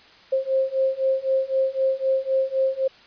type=beating tone pair; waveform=sine; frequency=529 / 532.9 Hz; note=C5 / C5; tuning=+19 / +32 cents; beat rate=3.9 Hz; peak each=-23 / -22 dBFS; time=0.32-2.88 s; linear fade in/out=10 ms; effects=white hiss -50 dBFS RMS until 3.06 s + resampled to 11025 Hz